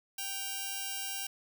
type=tone pair together; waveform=5% pulse; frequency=782.2 / 2802 Hz; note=G5 / F7; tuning=-4 / +5 cents; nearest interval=octave + minor seventh; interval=2209 cents; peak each=-28 dBFS; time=0.18-1.27 s; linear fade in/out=5 ms; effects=none